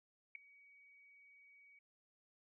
sine tone with ADSR envelope, 2259 Hz, C#7, 32 cents sharp, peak -40 dBFS, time 0.35-1.79 s, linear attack 3 ms, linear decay 6 ms, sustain -22 dB, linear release 4 ms, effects none

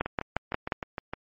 two click trains, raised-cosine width 0.5 ms, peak -11 / -17 dBFS, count 5 / 8, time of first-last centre 0.01-0.722 / 0.06-1.135 s, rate 5.62 / 6.51 Hz, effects MP3 32 kbps

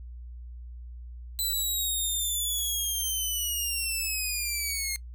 10% pulse linear sweep, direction down, 4019 to 2125 Hz, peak -20 dBFS, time 1.39-4.96 s, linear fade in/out 0 ms, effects noise-tail reverb RT60 0.1 s tail -23 dB re dry + added 60 Hz sine -39 dBFS peak until 5.14 s

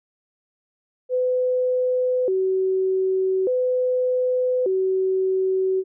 sine tone with vibrato, 436.7 Hz, A4, 13 cents flat, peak -18 dBFS, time 1.09-5.84 s, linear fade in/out 50 ms, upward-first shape square, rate 0.42 Hz, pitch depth 250 cents each way, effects none

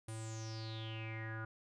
square tone with low-pass filter sweep, 111.1 Hz, A2, 17 cents sharp, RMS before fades -44 dBFS, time 0.08-1.45 s, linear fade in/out 5 ms, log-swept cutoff 9700 to 1400 Hz, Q 8.8, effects none

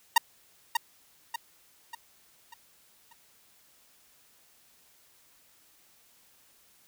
sawtooth tone with echo, 932.3 Hz, A#5, in tune, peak -12 dBFS, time 0.16-0.18 s, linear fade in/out 5 ms, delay 590 ms, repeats 5, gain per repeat -7 dB, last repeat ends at 3.13 s, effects white hiss -62 dBFS RMS until 6.87 s

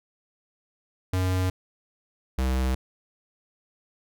square tone pair in turn, 92.5 / 64.73 Hz, F#2 / C2, 0 / -18 cents, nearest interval tritone, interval 618 cents, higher first, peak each -23 dBFS, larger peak neither, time 1.13-1.5 / 2.38-2.75 s, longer neither, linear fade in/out 5 ms, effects none

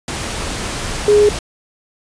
sine tone in noise, 415.3 Hz, G#4, in tune, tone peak -7 dBFS, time 1.08-1.29 s, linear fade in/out 2 ms, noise pink, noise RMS -23 dBFS, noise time 0.08-1.39 s, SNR +13 dB, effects resampled to 22050 Hz

